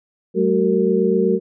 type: tone cluster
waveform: sine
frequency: 190.2 / 218.2 / 376.7 / 457.8 Hz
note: F#3 / A3 / F#4 / A#4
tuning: +48 / -14 / +31 / -31 cents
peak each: -20 / -22 / -18 / -19 dBFS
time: 0.34-1.4 s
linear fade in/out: 50 ms
effects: none